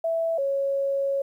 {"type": "tone pair in turn", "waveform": "sine", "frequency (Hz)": [659.3, 551.8], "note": ["E5", "C#5"], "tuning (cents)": [0, -8], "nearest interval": "minor third", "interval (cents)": 308, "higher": "first", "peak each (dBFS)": -22, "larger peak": "neither", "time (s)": [[0.04, 0.38], [0.38, 1.22]], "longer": "second", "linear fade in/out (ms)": 5, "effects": ["10-bit"]}